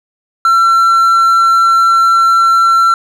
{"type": "tone", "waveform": "triangle", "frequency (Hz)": 1352, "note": "E6", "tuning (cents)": 43, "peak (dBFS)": -4, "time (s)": [0.45, 2.94], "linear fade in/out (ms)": 2, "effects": []}